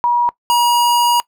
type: tone pair in turn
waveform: sine / square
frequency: 960 / 956.7 Hz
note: B5 / A#5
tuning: -49 / +45 cents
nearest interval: unison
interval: 6 cents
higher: first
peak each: -11 dBFS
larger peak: neither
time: 0.04-0.29 / 0.5-1.2 s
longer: second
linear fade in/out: 0 ms
effects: noise-tail reverb RT60 0.1 s tail -21 dB re dry